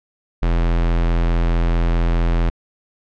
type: tone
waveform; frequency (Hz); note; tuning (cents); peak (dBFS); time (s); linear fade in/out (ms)
square; 42.33; E1; +47; -15; 0.42-2.5; 10
effects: low-pass 3000 Hz 12 dB/octave